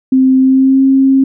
sine tone with pitch glide, 261.6 to 268.2 Hz, C4 to C4, 0 to +43 cents, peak -5 dBFS, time 0.12-1.24 s, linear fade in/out 5 ms, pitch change +43 cents, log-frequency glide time 0.38-0.82 s, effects none

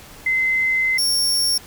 sine / sawtooth tone pair in turn, 2059 / 5497 Hz, C7 / F8, -28 / -28 cents, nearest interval octave + perfect fourth, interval 1700 cents, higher second, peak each -16 / -14 dBFS, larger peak second, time 0.26-0.98 / 0.98-1.58 s, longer first, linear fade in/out 5 ms, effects pink hiss -42 dBFS RMS until 1.66 s

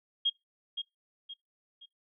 sine tone with echo, 3252 Hz, G#7, 37 cents flat, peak -24 dBFS, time 0.25-0.3 s, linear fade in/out 10 ms, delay 520 ms, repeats 3, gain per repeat -8 dB, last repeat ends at 1.86 s, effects noise-tail reverb RT60 0.2 s tail -26 dB re dry

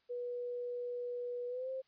sine tone with pitch glide, 487.6 to 525.6 Hz, B4 to C5, -22 to +8 cents, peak -37 dBFS, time 0.09-1.82 s, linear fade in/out 20 ms, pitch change +130 cents, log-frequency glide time 1.48-1.7 s, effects white hiss -75 dBFS RMS until 1.87 s + resampled to 11025 Hz

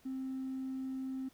sine tone with hard clipping, 263.2 Hz, C4, 10 cents sharp, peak -37 dBFS, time 0.05-1.29 s, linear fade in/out 10 ms, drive 1 dB, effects pink hiss -66 dBFS RMS until 1.33 s

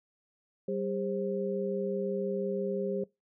sine tone cluster, 193.8 / 403.2 / 529 Hz, G3 / G4 / C5, -20 / +49 / +19 cents, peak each -35 / -33 / -35 dBFS, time 0.68-3.04 s, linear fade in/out 5 ms, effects noise-tail reverb RT60 0.2 s tail -22 dB re dry

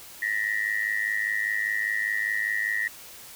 sine tone with amplitude modulation, 1891 Hz, A#6, 24 cents sharp, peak -20 dBFS, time 0.22-2.88 s, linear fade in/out 5 ms, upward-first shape sine, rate 105 Hz, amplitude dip 95%, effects white hiss -45 dBFS RMS until 3.35 s

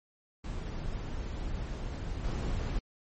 brown noise with level steps, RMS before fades -36 / -32 dBFS, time 0.44-2.79 s, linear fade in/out 5 ms, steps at 2.24 s, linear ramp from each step 5 ms, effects MP3 32 kbps

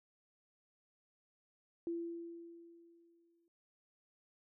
sine tone with exponential decay, 338.1 Hz, E4, 44 cents sharp, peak -35 dBFS, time 1.87-3.48 s, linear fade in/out 1 ms, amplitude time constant 350 ms, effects none

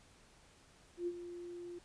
sine tone with ADSR envelope, 349.2 Hz, F4, in tune, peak -33 dBFS, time 0.97-1.79 s, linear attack 100 ms, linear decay 50 ms, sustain -11 dB, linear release 10 ms, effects pink hiss -64 dBFS RMS until 1.84 s + resampled to 22050 Hz

